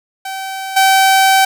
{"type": "tone with level steps", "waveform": "sawtooth", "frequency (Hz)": 770, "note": "G5", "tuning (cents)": -31, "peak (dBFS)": [-18, -4], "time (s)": [0.25, 1.45], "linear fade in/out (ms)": 5, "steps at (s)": 0.76, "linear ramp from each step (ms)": 10, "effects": []}